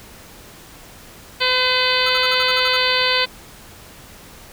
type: harmonic tone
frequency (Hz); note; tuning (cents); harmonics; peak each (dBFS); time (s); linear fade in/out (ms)
508; B4; +49; 1 / 2 / 3 / 4 / 5 / 6 / 7 / 8 / 9; -24 / -24 / -24 / -24 / -24 / -24 / -24 / -24 / -24; 1.4-3.26; 20
type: tone bursts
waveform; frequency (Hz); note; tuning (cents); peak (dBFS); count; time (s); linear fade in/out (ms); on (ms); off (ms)
square; 1318; E6; -1; -27; 9; 2.06-2.767; 5; 35; 49
effects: pink hiss -42 dBFS RMS until 4.52 s